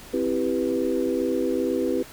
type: chord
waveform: sine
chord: C major seventh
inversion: none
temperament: equal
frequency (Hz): 261.6 / 329.6 / 392 / 493.9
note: C4 / E4 / G4 / B4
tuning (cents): 0 / 0 / 0 / 0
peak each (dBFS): -27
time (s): 0.13-2.03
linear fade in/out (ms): 10
effects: pink hiss -44 dBFS RMS until 2.12 s